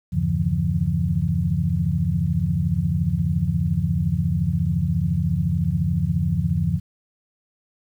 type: tone cluster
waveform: sine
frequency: 79.8 / 96.7 / 140.2 / 157.4 / 171.6 Hz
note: D#2 / G2 / C#3 / D#3 / F3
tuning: +44 / -23 / +20 / +20 / -30 cents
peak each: -27 / -25 / -25 / -28 / -23 dBFS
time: 0.12-6.8 s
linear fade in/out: 20 ms
effects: 9-bit